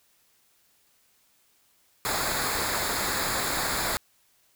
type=noise with comb filter; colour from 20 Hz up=pink; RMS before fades=-28 dBFS; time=2.05-3.97 s; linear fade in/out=0 ms; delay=0.34 ms; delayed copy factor=-0.7; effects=white hiss -65 dBFS RMS until 4.55 s

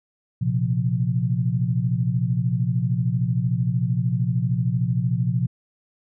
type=chord; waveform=sine; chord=Bb suspended second; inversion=none; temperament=equal with one note detuned; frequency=117.69 / 130.81 / 174.61 Hz; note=Bb2 / C3 / F3; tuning=+17 / 0 / 0 cents; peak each=-23 / -23 / -25 dBFS; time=0.41-5.47 s; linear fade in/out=10 ms; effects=none

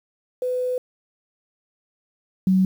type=tone pair in turn; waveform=sine; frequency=502 / 188.04 Hz; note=B4 / F#3; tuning=+28 / +28 cents; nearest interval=octave + perfect fourth; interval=1700 cents; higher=first; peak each=-21 / -14 dBFS; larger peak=second; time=0.42-0.78 / 2.47-2.65 s; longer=first; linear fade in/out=2 ms; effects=8-bit

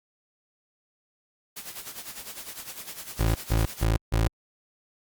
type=noise with tremolo; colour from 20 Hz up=white; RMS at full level=-37 dBFS; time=1.56-3.85 s; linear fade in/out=10 ms; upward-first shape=sine; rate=9.9 Hz; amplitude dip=70%
type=tone bursts; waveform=25% pulse; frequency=55.5 Hz; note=A1; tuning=16 cents sharp; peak=-17 dBFS; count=4; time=3.19-4.28 s; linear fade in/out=10 ms; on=160 ms; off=150 ms
effects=Opus 48 kbps

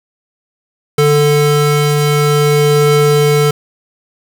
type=tone pair together; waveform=square; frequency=147.27 / 441.3 Hz; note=D3 / A4; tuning=+5 / +5 cents; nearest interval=octave + perfect fifth; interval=1900 cents; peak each=-12 dBFS; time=0.98-3.51 s; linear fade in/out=5 ms; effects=none

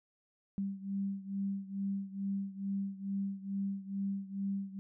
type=beating tone pair; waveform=sine; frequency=196 / 198.3 Hz; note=G3 / G3; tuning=0 / +20 cents; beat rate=2.3 Hz; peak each=-36 / -39 dBFS; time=0.58-4.79 s; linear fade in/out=0 ms; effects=none

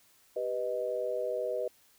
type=chord; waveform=sine; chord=G augmented; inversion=none; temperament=equal; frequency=392 / 493.9 / 622.3 Hz; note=G4 / B4 / D#5; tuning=0 / 0 / 0 cents; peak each=-38 / -33 / -34 dBFS; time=0.36-1.68 s; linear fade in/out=5 ms; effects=white hiss -64 dBFS RMS until 1.98 s

